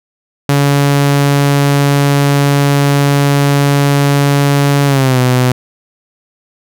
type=tone with pitch glide; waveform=sawtooth; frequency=141.7 to 126.24 Hz; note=C#3 to B2; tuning=+38 to +38 cents; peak=-4 dBFS; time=0.49-5.52 s; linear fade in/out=2 ms; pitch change=-200 cents; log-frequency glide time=4.86-5.19 s; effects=none